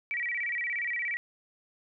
sine tone with vibrato, 2106 Hz, C7, 11 cents sharp, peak -29 dBFS, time 0.11-1.17 s, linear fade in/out 0 ms, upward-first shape square, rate 17 Hz, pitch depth 160 cents each way, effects none

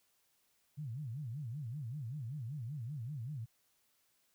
sine tone with vibrato, 130.81 Hz, C3, in tune, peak -39 dBFS, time 0.77-3.46 s, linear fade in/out 20 ms, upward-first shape sine, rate 5.2 Hz, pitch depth 290 cents each way, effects white hiss -75 dBFS RMS until 4.34 s

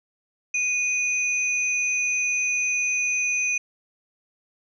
sine tone pair together, 2474 / 6138 Hz, D#7 / G8, -10 / -37 cents, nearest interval octave + major third, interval 1573 cents, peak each -22 / -28 dBFS, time 0.54-3.58 s, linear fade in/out 5 ms, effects none

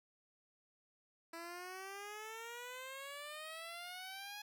10% pulse exponential sweep, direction up, 329.6 to 839 Hz, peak -38 dBFS, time 1.33-4.42 s, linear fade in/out 5 ms, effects none

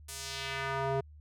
square tone with band-pass filter sweep, 136 Hz, C#3, 33 cents flat, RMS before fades -35 dBFS, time 0.08-1.01 s, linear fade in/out 10 ms, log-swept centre 10000 to 510 Hz, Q 1.2, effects added 75 Hz sine -50 dBFS peak until 1.2 s

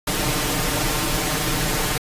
pink noise with comb filter, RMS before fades -22 dBFS, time 0.07-1.98 s, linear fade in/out 5 ms, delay 6.6 ms, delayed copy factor +0.85, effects resampled to 32000 Hz

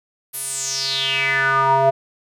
square tone with band-pass filter sweep, 135.3 Hz, C#3, 42 cents flat, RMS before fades -19 dBFS, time 0.33-1.91 s, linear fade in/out 20 ms, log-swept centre 12000 to 670 Hz, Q 6, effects none

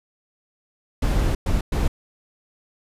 brown noise bursts at uneven times, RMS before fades -20 dBFS, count 3, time 1.02-1.35 / 1.46-1.61 / 1.72-1.88 s, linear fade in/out 5 ms, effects resampled to 32000 Hz

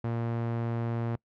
sawtooth tone with low-pass filter, 116.54 Hz, A#2, in tune, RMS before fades -31 dBFS, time 0.04-1.16 s, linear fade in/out 5 ms, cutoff 1500 Hz, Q 0.56, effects noise-tail reverb RT60 0.1 s tail -25 dB re dry

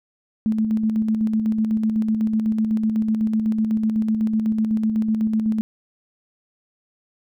sine tone with tremolo, 218.7 Hz, A3, 10 cents flat, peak -16 dBFS, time 0.46-5.61 s, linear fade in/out 0 ms, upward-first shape square, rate 8 Hz, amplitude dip 40%, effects none

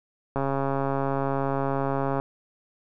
click train, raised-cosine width 1 ms, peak -13 dBFS, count 253, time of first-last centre 0.36-2.199 s, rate 137 Hz, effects none

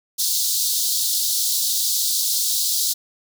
pink high-pass noise, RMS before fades -21 dBFS, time 0.18-2.94 s, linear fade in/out 20 ms, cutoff 3800 Hz, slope 48 dB/octave, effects none

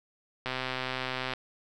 click train, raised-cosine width 0.3 ms, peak -16 dBFS, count 114, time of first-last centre 0.46-1.336 s, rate 129 Hz, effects none

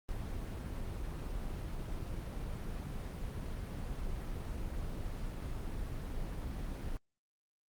brown noise, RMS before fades -39 dBFS, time 0.09-6.97 s, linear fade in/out 0 ms, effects Opus 24 kbps

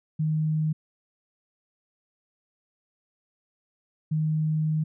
sine tone pair in turn, 155.56 / 155.56 Hz, D#3 / D#3, 0 / 0 cents, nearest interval unison, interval 0 cents, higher neither, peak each -22 dBFS, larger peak neither, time 0.19-0.73 / 4.11-4.84 s, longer second, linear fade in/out 10 ms, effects none

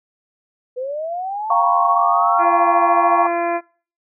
sine linear sweep, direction up, 489.1 to 1396.9 Hz, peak -22 dBFS, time 0.76-2.45 s, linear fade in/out 20 ms
sine chord, G half-diminished seventh, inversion third, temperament equal, 698.5 / 784 / 932.3 / 1108.7 Hz, F5 / G5 / Bb5 / Db6, 0 / 0 / 0 / 0 cents, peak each -18 / -22 / -21 / -16 dBFS, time 1.5-3.27 s, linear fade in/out 5 ms
harmonic tone, 342.4 Hz, F4, 34 cents flat, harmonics 1 / 2 / 3 / 4 / 5 / 6 / 7, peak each -24 / -20 / -26 / -33 / -30 / -35 / -33 dBFS, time 2.38-3.61 s, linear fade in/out 50 ms
effects noise-tail reverb RT60 0.4 s tail -21 dB re dry

